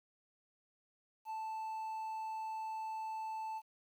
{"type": "tone with quantisation", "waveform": "triangle", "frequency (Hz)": 880, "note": "A5", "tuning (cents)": 0, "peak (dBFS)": -37, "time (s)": [1.25, 3.62], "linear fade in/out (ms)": 50, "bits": 11, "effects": []}